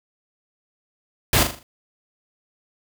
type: noise with echo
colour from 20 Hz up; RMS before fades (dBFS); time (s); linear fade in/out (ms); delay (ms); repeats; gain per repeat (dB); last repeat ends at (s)
pink; -17; 1.33-1.43; 2; 40; 5; -7; 1.63
effects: none